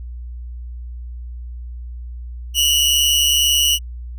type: tone pair together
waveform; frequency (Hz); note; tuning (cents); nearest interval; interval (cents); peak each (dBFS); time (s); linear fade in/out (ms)
sawtooth; 2845 / 2987; F7 / F#7; +31 / +16; minor second; 85; -13 / -13; 2.54-3.79; 50
effects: added 60 Hz sine -28 dBFS peak until 4.18 s